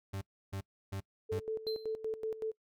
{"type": "tone bursts", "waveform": "40% pulse", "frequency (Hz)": 97.4, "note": "G2", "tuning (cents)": -11, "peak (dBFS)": -36, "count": 4, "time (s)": [0.13, 1.4], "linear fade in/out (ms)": 10, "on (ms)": 85, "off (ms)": 310}
{"type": "tone with tremolo", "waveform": "sine", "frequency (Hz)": 440, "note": "A4", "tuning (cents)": 0, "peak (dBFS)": -32, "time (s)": [1.29, 2.52], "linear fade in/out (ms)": 20, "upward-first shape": "square", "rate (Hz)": 5.3, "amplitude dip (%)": 75}
{"type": "tone with exponential decay", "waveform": "triangle", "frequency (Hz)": 4105, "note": "C8", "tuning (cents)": -34, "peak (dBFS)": -35, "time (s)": [1.67, 1.96], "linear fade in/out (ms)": 1, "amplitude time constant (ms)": 62}
{"effects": ["noise-tail reverb RT60 0.1 s tail -23 dB re dry"]}